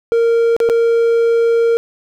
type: tone with dropouts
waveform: triangle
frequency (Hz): 463.2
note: A#4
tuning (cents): -11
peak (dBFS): -8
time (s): 0.12-1.77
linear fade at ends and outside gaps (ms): 0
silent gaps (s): 0.565-0.602 / 0.69-0.698
effects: none